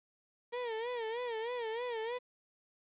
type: tone with vibrato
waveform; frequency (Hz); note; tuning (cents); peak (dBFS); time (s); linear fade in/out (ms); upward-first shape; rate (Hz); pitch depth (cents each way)
35% pulse; 467.1; A#4; +3; -34; 0.52-2.19; 20; sine; 3.2; 110
effects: resampled to 8000 Hz + 10-bit